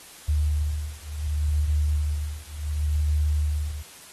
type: beating tone pair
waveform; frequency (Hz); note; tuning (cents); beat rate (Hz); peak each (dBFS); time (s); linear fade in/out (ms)
sine; 74.7 / 75.39; D2 / D2; +30 / +46; 0.69; -25 / -25; 0.28-3.83; 10
effects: white hiss -46 dBFS RMS until 4.12 s + AAC 32 kbps